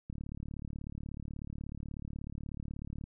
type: click train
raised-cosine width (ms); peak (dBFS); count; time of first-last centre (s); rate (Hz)
5; -29; 108; 0.1-3.04; 36.4
effects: none